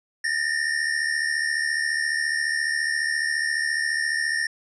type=tone pair together; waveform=square; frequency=1783 / 1857.5 Hz; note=A6 / A#6; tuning=+22 / -7 cents; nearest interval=minor second; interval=71 cents; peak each=-26 dBFS; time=0.24-4.47 s; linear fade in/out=5 ms; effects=resampled to 22050 Hz